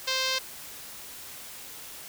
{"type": "tone with low-pass filter", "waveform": "5% pulse", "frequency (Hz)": 523.3, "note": "C5", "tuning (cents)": 0, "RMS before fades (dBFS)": -28, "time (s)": [0.07, 0.39], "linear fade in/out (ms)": 10, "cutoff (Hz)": 4900, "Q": 1.7, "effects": ["white hiss -43 dBFS RMS until 2.08 s"]}